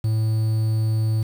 triangle tone with quantisation, 110 Hz, A2, in tune, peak -16 dBFS, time 0.04-1.23 s, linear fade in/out 5 ms, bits 7, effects none

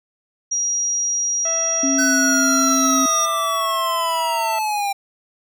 sine tone, 5730 Hz, F8, 44 cents sharp, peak -18 dBFS, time 0.51-3.26 s, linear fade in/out 10 ms
harmonic tone, 659.3 Hz, E5, in tune, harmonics 1 / 2 / 3 / 4 / 5, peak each -26 / -32 / -36 / -38 / -40 dBFS, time 1.45-4.59 s, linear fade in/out 5 ms
sine tone with pitch glide, 271.2 to 266.1 Hz, C#4 to C4, -38 to +29 cents, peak -18 dBFS, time 1.83-3.06 s, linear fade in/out 5 ms, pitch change -33 cents, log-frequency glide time 2.01-2.12 s
square linear sweep, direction down, 1518 to 789 Hz, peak -20 dBFS, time 1.98-4.93 s, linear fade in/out 10 ms
effects none

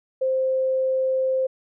sine tone, 523.3 Hz, C5, in tune, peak -19 dBFS, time 0.21-1.47 s, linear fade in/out 10 ms, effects none

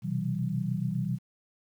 sine tone cluster, 124.7 / 131.9 / 161.9 / 190.5 Hz, B2 / C3 / E3 / G3, +17 / +14 / -31 / -49 cents, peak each -33 / -36 / -32 / -32 dBFS, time 0.02-1.19 s, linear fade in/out 50 ms, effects 10-bit

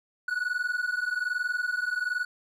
triangle tone pair together, 1459.8 / 1481 Hz, F#6 / F#6, -24 / +1 cents, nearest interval unison, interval 25 cents, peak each -28 dBFS, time 0.28-2.25 s, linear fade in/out 5 ms, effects none

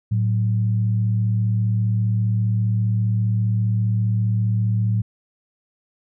sine tone pair together, 110 / 185 Hz, A2 / F#3, 0 / 0 cents, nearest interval major sixth, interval 900 cents, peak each -17 / -27 dBFS, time 0.11-5.02 s, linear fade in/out 10 ms, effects none

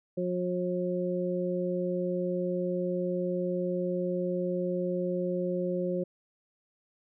harmonic tone, 180 Hz, F#3, 47 cents flat, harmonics 1 / 2 / 3, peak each -32 / -32 / -32 dBFS, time 0.17-6.04 s, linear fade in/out 10 ms, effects none

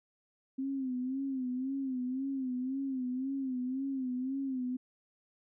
sine tone with vibrato, 261.6 Hz, C4, in tune, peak -32 dBFS, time 0.58-4.77 s, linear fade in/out 10 ms, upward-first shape sine, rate 1.9 Hz, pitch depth 82 cents each way, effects none

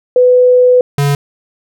sine / square tone pair in turn, 498.9 / 142.28 Hz, B4 / C#3, +17 / +45 cents, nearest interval octave + minor seventh, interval 2172 cents, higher first, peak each -4 / -10 dBFS, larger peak first, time 0.16-0.81 / 0.98-1.15 s, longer first, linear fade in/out 2 ms, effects none

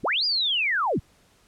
sine linear two-way sweep, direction up then down, 34.65 to 4978 to 34.65 Hz, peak -21 dBFS, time 0.03-1 s, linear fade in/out 20 ms, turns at 0.25 s, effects pink hiss -60 dBFS RMS until 1.47 s + low-pass 11000 Hz 12 dB/octave

